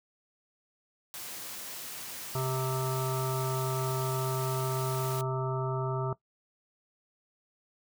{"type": "high-pass noise", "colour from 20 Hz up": "white", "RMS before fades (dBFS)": -41, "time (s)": [1.14, 5.21], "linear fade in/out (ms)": 0, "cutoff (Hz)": 110, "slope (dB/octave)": 12}
{"type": "harmonic tone", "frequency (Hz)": 130.81, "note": "C3", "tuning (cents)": 0, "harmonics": [1, 3, 5, 7, 9, 10], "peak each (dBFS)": [-31, -36, -38, -39, -41, -41], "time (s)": [2.35, 6.13], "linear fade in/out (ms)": 2}
{"effects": ["noise-tail reverb RT60 0.1 s tail -18 dB re dry"]}